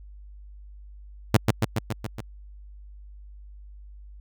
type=tone with echo; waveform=sawtooth; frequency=111.4 Hz; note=A2; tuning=22 cents sharp; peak=-9 dBFS; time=1.34-1.37 s; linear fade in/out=5 ms; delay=140 ms; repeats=6; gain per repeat=-3 dB; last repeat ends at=2.21 s; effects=added 50 Hz sine -42 dBFS peak until 4.2 s